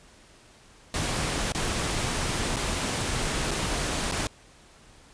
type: noise with dropouts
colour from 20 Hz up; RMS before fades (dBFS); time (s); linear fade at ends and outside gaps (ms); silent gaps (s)
pink; -28; 0.94-4.27; 1; 1.521-1.548 / 2.561-2.567 / 3.509-3.513 / 4.114-4.121
effects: pink hiss -54 dBFS RMS until 5.13 s + resampled to 22050 Hz